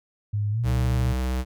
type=tone with pitch glide; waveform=sine; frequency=103.83 to 117.9 Hz; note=G#2 to A#2; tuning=0 to +20 cents; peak=-22 dBFS; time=0.33-1.13 s; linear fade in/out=10 ms; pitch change=+220 cents; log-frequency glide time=0.51-0.61 s
type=tone; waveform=square; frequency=63.7 Hz; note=C2; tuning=46 cents flat; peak=-24 dBFS; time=0.63-1.45 s; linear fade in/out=50 ms
effects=none